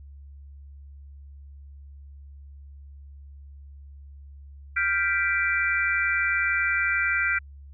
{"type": "chord", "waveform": "sine", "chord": "G dominant seventh", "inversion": "third", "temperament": "equal", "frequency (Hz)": [1396.9, 1568, 1975.5, 2349], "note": ["F6", "G6", "B6", "D7"], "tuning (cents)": [0, 0, 0, 0], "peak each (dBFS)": -27, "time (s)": [4.76, 7.39], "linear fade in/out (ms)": 10, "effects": ["added 70 Hz sine -42 dBFS peak until 7.73 s"]}